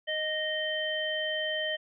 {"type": "harmonic tone", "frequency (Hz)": 620, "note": "D#5", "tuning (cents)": -6, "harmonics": [1, 3, 5], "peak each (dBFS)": [-33, -33, -33], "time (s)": [0.07, 1.77], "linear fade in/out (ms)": 20, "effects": []}